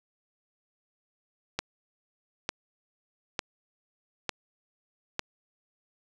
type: click train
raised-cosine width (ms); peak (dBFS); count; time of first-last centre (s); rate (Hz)
0.2; -11; 5; 1.59-5.194; 1.11
effects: none